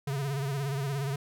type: tone with vibrato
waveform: square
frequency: 138.59 Hz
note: C#3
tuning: in tune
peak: -30 dBFS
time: 0.07-1.16 s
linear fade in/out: 5 ms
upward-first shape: sine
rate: 17 Hz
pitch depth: 76 cents each way
effects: none